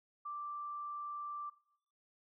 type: tone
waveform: sine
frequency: 1174.7 Hz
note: D6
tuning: in tune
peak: -40 dBFS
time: 0.25-1.5 s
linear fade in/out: 10 ms
effects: noise-tail reverb RT60 0.7 s tail -19 dB re dry